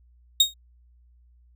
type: tone with exponential decay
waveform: 35% pulse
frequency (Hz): 3729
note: A#7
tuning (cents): 0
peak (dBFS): -9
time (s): 0.4-0.54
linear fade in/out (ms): 5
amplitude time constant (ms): 29
effects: added 60 Hz sine -54 dBFS peak until 1.55 s